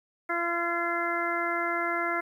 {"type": "harmonic tone with a mistuned harmonic", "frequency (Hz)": 341.7, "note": "F4", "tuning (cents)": -38, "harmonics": [1, 2, 3, 4, 5, 6], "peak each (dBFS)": [-34, -33, -36, -31, -35, -33], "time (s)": [0.29, 2.21], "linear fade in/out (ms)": 10, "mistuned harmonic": 6, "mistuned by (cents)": 18, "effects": ["10-bit"]}